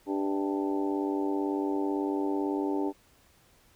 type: harmonic tone with a mistuned harmonic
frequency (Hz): 98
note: G2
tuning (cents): 0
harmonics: 3 / 4 / 5 / 6 / 7 / 8 / 9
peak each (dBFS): -29 / -32 / -41 / -42 / -47 / -41 / -38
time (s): 0.06-2.93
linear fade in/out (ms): 50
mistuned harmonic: 7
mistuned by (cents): -76
effects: pink hiss -62 dBFS RMS until 3.75 s